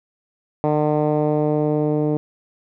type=tone with low-pass filter sweep; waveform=10% pulse; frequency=150.8 Hz; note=D3; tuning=46 cents sharp; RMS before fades=-19 dBFS; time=0.64-2.17 s; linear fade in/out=0 ms; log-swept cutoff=770 to 410 Hz; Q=1.3; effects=none